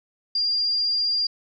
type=tone; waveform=sine; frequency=4795 Hz; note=D8; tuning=35 cents sharp; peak=-20 dBFS; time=0.35-1.27 s; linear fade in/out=5 ms; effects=none

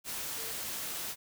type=tone in noise; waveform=sine; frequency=450.4 Hz; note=A4; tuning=40 cents sharp; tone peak=-48 dBFS; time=0.35-0.55 s; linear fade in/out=50 ms; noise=white; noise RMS=-38 dBFS; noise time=0.04-1.16 s; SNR=-13 dB; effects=none

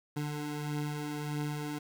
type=beating tone pair; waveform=25% pulse; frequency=147.1 / 148.7 Hz; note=D3 / D3; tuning=+3 / +22 cents; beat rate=1.6 Hz; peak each=-37 / -31 dBFS; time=0.16-1.79 s; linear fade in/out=10 ms; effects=10-bit

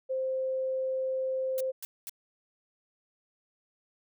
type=tone; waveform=sine; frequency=523.3 Hz; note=C5; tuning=in tune; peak=-28 dBFS; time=0.09-1.72 s; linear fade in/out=20 ms
type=noise bursts; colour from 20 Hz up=blue; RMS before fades=-39 dBFS; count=3; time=1.58-2.095 s; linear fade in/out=0 ms; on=25 ms; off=220 ms
effects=none

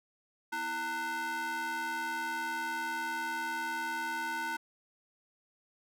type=ring-modulated tone; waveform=square; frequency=290 Hz; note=D4; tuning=22 cents flat; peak=-31 dBFS; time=0.52-4.57 s; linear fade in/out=10 ms; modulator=1200 Hz; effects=none

